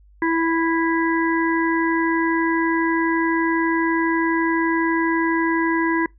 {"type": "harmonic tone", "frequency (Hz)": 329.6, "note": "E4", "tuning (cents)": 0, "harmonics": [1, 3, 5, 6], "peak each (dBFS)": [-19, -24, -26, -27], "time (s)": [0.22, 6.06], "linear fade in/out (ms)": 2, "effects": ["noise-tail reverb RT60 0.2 s tail -26 dB re dry", "added 50 Hz sine -48 dBFS peak until 6.18 s"]}